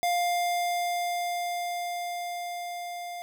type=tone with level ramp; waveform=square; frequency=702 Hz; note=F5; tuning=9 cents sharp; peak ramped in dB=-24 to -36 dBFS; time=0.03-3.22 s; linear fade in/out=0 ms; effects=none